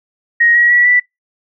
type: tone with pitch steps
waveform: sine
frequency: 1879 / 1908.5 / 1938.5 / 1969 Hz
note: A#6 / A#6 / B6 / B6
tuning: +13 / +40 / -33 / -6 cents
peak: -7 dBFS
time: 0.4-1 s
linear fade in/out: 10 ms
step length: 150 ms
effects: noise-tail reverb RT60 0.2 s tail -26 dB re dry